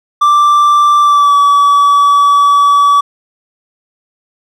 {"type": "tone with pitch glide", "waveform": "triangle", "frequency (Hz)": [1175, 1144.2], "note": ["D6", "D6"], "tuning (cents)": [1, -45], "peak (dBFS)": -3, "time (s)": [0.21, 3.01], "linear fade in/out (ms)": 10, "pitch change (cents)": -46, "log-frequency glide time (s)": [1.01, 1.36], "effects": []}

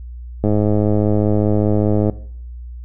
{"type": "click train", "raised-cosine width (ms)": 2, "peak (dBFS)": -4, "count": 175, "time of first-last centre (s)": [0.44, 2.097], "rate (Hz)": 105, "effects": ["noise-tail reverb RT60 0.6 s tail -19 dB re dry", "added 60 Hz sine -29 dBFS peak until 2.84 s"]}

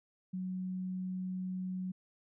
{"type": "tone", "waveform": "sine", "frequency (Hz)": 185, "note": "F#3", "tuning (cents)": 0, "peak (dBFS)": -35, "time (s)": [0.33, 1.92], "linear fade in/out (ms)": 10, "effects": []}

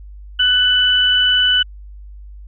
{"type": "tone pair together", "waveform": "sine", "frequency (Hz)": [1494, 2988], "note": ["F#6", "F#7"], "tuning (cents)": [16, 16], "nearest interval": "octave", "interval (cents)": 1200, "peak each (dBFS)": [-17, -12], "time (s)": [0.39, 1.63], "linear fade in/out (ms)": 10, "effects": ["added 50 Hz sine -33 dBFS peak until 2.47 s"]}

